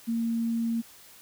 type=tone; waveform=sine; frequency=230 Hz; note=A#3; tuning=23 cents flat; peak=-25 dBFS; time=0.07-0.82 s; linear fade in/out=20 ms; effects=white hiss -52 dBFS RMS until 1.21 s